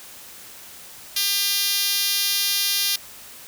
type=tone with high-pass filter; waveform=5% pulse; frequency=400 Hz; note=G4; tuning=35 cents sharp; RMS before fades=-22 dBFS; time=1.16-2.96 s; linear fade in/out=5 ms; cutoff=4300 Hz; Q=0.74; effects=white hiss -42 dBFS RMS until 3.47 s